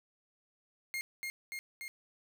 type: tone with echo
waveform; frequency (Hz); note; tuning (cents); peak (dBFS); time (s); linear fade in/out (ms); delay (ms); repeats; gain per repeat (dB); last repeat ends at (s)
40% pulse; 2132; C7; +32; -34; 0.94-1.01; 0; 290; 3; -2; 1.88
effects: 11-bit